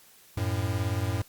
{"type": "beating tone pair", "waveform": "square", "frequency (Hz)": [92.3, 110.3], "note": ["F#2", "A2"], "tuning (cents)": [-4, 5], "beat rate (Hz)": 18, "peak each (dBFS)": -30, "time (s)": [0.37, 1.22], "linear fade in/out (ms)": 5, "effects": ["white hiss -56 dBFS RMS until 1.28 s", "Opus 48 kbps"]}